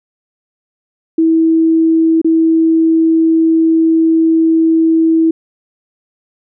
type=tone with dropouts; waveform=sine; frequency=324.7 Hz; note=E4; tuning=26 cents flat; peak=-7 dBFS; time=1.18-5.31 s; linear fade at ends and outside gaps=5 ms; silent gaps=2.216-2.245 s; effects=none